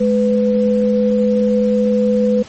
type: tone pair together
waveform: sine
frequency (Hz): 211.6 / 499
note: G#3 / B4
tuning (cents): +33 / +18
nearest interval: octave + minor third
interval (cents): 1485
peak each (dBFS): -14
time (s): 0-2.43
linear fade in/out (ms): 10
effects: pink hiss -39 dBFS RMS until 2.48 s + MP3 32 kbps